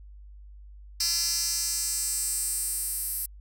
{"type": "tone with high-pass filter sweep", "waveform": "10% pulse", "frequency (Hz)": 340, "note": "F4", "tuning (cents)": -46, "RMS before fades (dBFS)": -29, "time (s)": [1, 3.26], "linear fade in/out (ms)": 5, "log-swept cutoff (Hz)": [5300, 11000], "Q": 2.8, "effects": ["added 50 Hz sine -44 dBFS peak until 3.4 s"]}